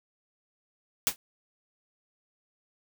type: noise with exponential decay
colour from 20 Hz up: white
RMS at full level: -20 dBFS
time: 1.07-1.16 s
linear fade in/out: 0 ms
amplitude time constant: 19 ms
effects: none